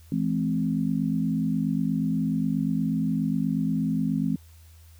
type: chord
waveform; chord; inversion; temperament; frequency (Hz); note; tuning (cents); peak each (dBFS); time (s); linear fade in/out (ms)
sine; E augmented; none; equal with one note detuned; 164.81 / 212.6 / 261.6; E3 / G#3 / B#3; 0 / +41 / 0; -27; 0.12-4.36; 2
effects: added 81 Hz sine -48 dBFS peak until 4.99 s + white hiss -59 dBFS RMS until 4.99 s